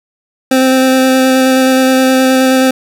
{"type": "tone with vibrato", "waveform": "25% pulse", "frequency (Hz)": 260.9, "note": "C4", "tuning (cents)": -5, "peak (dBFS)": -3, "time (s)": [0.51, 2.71], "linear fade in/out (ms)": 5, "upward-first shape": "square", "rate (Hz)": 9.5, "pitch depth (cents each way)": 9, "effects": []}